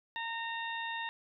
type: harmonic tone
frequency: 919 Hz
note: A#5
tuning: 25 cents flat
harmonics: 1 / 2 / 3 / 4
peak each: -39 / -39 / -44 / -44 dBFS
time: 0.16-1.09 s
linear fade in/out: 0 ms
effects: none